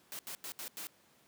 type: noise bursts at uneven times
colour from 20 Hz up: white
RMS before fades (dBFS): -43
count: 5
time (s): 0.12-0.19 / 0.27-0.35 / 0.44-0.52 / 0.59-0.68 / 0.77-0.87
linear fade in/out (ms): 0
effects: pink hiss -66 dBFS RMS until 1.27 s + high-pass 150 Hz 12 dB/octave